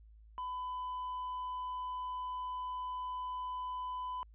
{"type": "tone with hard clipping", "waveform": "triangle", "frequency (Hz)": 1003, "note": "B5", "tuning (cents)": 26, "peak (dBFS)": -36, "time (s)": [0.38, 4.23], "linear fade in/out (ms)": 0, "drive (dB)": 1, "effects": ["added 54 Hz sine -55 dBFS peak until 4.34 s", "resampled to 8000 Hz"]}